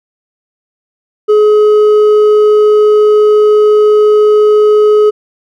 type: tone with hard clipping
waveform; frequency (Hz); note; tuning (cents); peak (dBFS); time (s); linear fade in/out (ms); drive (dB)
sine; 422.9; G#4; +31; -5; 1.28-5.11; 20; 4
effects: none